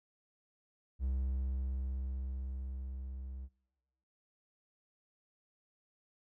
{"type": "tone with level ramp", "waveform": "triangle", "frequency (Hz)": 65.41, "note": "C2", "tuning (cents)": 0, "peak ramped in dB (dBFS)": [-29, -40], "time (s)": [0.99, 3.49], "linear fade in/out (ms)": 50, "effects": ["noise-tail reverb RT60 1.0 s tail -23 dB re dry"]}